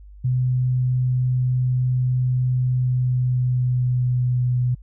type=tone with pitch glide; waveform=sine; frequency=126.6 to 124.35 Hz; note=B2 to B2; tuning=+43 to +12 cents; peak=-17 dBFS; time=0.24-4.75 s; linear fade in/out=10 ms; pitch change=-31 cents; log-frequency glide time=2.65-4.49 s; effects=added 50 Hz sine -40 dBFS peak until 4.82 s